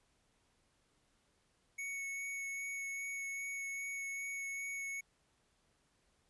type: tone with vibrato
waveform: square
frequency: 2217 Hz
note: C#7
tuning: in tune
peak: -40 dBFS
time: 1.78-5.01 s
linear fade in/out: 10 ms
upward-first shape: sine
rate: 2.5 Hz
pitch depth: 10 cents each way
effects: pink hiss -75 dBFS RMS until 6.29 s + resampled to 24000 Hz